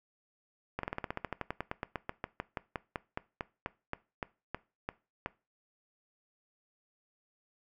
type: slowing click train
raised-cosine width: 0.5 ms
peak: -19 dBFS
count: 30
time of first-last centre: 0.79-5.261 s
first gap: 43 ms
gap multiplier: 1.08
effects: noise-tail reverb RT60 0.3 s tail -20 dB re dry